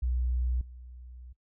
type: tone with level steps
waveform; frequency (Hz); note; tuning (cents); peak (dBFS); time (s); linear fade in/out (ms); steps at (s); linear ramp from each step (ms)
sine; 61.74; B1; 0; -26 / -44; 0.02-1.33; 10; 0.61; 2
effects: noise-tail reverb RT60 0.1 s tail -18 dB re dry